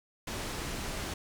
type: low-pass noise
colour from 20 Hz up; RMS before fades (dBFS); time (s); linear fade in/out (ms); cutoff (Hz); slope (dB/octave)
pink; -37; 0.27-1.14; 5; 9400; 12
effects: none